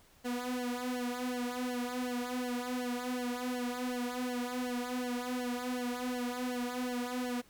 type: tone with flanger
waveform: sawtooth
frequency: 247.4 Hz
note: B3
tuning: 3 cents sharp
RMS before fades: -36 dBFS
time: 0.24-7.42 s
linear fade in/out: 20 ms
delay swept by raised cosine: 0.8 to 3.7 ms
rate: 2.7 Hz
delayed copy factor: -1
effects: pink hiss -63 dBFS RMS until 7.49 s